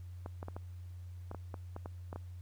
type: clicks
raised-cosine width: 1 ms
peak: -29 dBFS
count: 11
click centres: 0.261 / 0.429 / 0.484 / 0.565 / 1.314 / 1.347 / 1.542 / 1.764 / 1.859 / 2.129 / 2.16 s
effects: added 89 Hz sine -44 dBFS peak until 2.41 s + pink hiss -69 dBFS RMS until 2.41 s